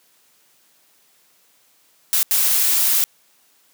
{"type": "noise bursts at uneven times", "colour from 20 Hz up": "blue", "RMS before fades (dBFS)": -17, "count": 2, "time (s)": [[2.13, 2.23], [2.31, 3.04]], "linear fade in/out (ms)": 0, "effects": ["white hiss -58 dBFS RMS until 3.73 s", "high-pass 150 Hz 12 dB/octave"]}